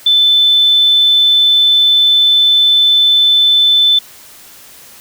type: tone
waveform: sine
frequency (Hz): 3520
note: A7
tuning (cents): 0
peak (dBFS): -6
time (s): 0.06-3.99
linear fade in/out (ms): 5
effects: white hiss -38 dBFS RMS until 5 s